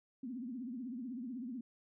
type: tone with vibrato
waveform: sine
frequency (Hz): 246.9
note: B3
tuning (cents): 0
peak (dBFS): -40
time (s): 0.23-1.61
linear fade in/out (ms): 5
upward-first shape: triangle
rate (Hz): 16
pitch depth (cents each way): 200
effects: none